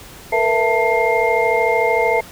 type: tone cluster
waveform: sine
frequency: 451.4 / 484.7 / 665 / 891 / 2117 Hz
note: A4 / B4 / E5 / A5 / C7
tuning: +44 / -32 / +15 / +22 / +20 cents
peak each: -20 dBFS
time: 0.32-2.21 s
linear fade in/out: 10 ms
effects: pink hiss -39 dBFS RMS until 2.31 s